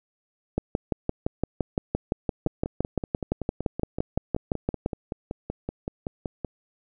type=two click trains; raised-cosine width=2 ms; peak=-16 / -10 dBFS; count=22 / 26; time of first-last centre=2.47-6.447 / 0.58-4.861 s; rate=5.28 / 5.84 Hz; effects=none